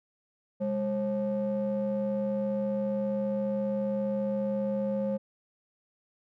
triangle ring-modulated tone, 166.8 Hz, E3, 21 cents sharp, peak -22 dBFS, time 0.6-5.18 s, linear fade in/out 20 ms, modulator 371 Hz, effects none

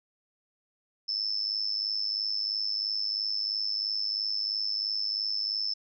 sine tone with amplitude modulation, 5274 Hz, E8, in tune, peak -24 dBFS, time 1.08-5.74 s, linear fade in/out 10 ms, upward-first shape sine, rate 103 Hz, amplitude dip 85%, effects none

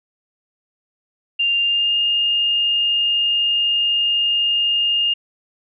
sine tone with pitch glide, 2794 to 2828 Hz, F7 to F7, 0 to +21 cents, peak -15 dBFS, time 1.39-5.14 s, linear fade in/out 10 ms, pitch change +21 cents, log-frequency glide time 1.6-1.97 s, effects none

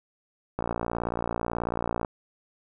click train, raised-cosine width 1 ms, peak -14 dBFS, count 86, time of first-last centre 0.59-2.048 s, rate 58.3 Hz, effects none

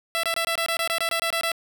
10% pulse tone bursts, 666 Hz, E5, 18 cents sharp, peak -14 dBFS, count 13, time 0.15-1.518 s, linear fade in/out 0 ms, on 84 ms, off 23 ms, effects none

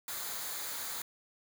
white noise with comb filter, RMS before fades -39 dBFS, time 0.08-1.02 s, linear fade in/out 2 ms, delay 0.36 ms, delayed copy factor -0.55, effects none

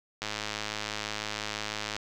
click train, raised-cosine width 0.2 ms, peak -15 dBFS, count 186, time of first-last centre 0.22-1.965 s, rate 106 Hz, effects none

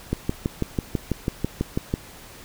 click train, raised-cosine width 3 ms, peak -9 dBFS, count 12, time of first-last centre 0.13-1.939 s, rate 6.08 Hz, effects pink hiss -44 dBFS RMS until 2.44 s

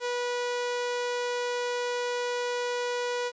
sawtooth tone, 487.9 Hz, B4, 21 cents flat, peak -24 dBFS, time 0-3.32 s, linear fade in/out 50 ms, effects resampled to 16000 Hz + 10-bit

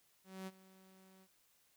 sawtooth tone with ADSR envelope, 189.3 Hz, F#3, 40 cents sharp, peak -39 dBFS, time 0.24-1.28 s, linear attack 230 ms, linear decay 37 ms, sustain -19 dB, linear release 57 ms, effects white hiss -73 dBFS RMS until 1.76 s

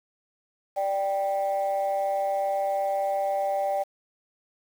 sine tone pair together, 587.3 / 784 Hz, D5 / G5, 0 / 0 cents, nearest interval perfect fourth, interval 500 cents, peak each -25 dBFS, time 0.76-3.84 s, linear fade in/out 20 ms, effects tanh soft clip ceiling -19 dBFS + 8-bit

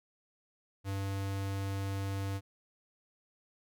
square tone, 98 Hz, G2, in tune, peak -34 dBFS, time 0.84-2.41 s, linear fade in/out 50 ms, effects none

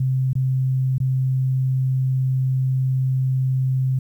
sine tone with dropouts, 130.81 Hz, C3, in tune, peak -17 dBFS, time 0-3.99 s, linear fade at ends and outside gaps 5 ms, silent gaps 0.332-0.353 / 0.982-1.001 s, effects 9-bit

